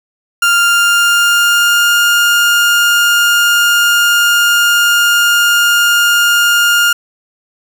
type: tone with pitch glide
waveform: 30% pulse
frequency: 1396.9 to 1412.3 Hz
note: F6 to F6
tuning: 0 to +19 cents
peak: -5 dBFS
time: 0.42-6.93 s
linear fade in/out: 5 ms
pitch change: +19 cents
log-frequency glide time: 0.6-1.95 s
effects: 7-bit